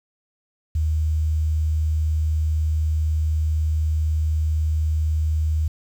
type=tone with quantisation; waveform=sine; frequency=78 Hz; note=D#2; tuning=5 cents sharp; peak=-18 dBFS; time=0.75-5.68 s; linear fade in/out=5 ms; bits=8; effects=none